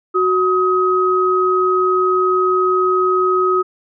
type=tone pair together; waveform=sine; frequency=370.1 / 1264.4 Hz; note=F#4 / D#6; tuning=0 / +27 cents; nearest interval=octave + major sixth; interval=2127 cents; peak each=-15 dBFS; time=0.14-3.63 s; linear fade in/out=20 ms; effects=none